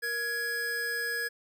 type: tone pair together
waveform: square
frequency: 469.8 / 1674.2 Hz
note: A#4 / G#6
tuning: +13 / +13 cents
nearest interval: octave + minor seventh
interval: 2200 cents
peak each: -40 / -31 dBFS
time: 0.02-1.29 s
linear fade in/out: 20 ms
effects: none